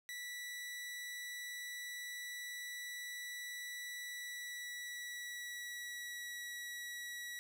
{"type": "tone with pitch glide", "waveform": "sawtooth", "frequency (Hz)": [1957, 1933.4], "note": ["B6", "B6"], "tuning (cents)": [-16, -37], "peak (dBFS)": -40, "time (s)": [0.09, 7.39], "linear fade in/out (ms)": 0, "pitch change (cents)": -21, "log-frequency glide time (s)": [4, 6.43], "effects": []}